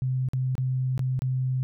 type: tone with dropouts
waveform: sine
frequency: 129.3 Hz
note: C3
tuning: 20 cents flat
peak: -23 dBFS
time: 0.02-1.63 s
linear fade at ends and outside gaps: 0 ms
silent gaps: 0.287-0.334 / 0.553-0.58 / 0.978-0.993 / 1.192-1.22 s
effects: none